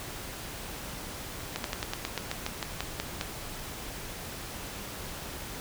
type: slowing click train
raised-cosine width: 0.2 ms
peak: -13 dBFS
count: 13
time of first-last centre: 1.56-3.212 s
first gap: 82 ms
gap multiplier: 1.09
effects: pink hiss -40 dBFS RMS until 5.6 s